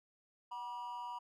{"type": "tone with amplitude modulation", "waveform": "triangle", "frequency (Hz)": 965, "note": "B5", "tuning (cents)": -40, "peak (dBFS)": -36, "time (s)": [0.51, 1.19], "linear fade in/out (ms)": 10, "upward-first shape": "sine", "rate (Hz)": 219, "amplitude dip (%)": 70, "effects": []}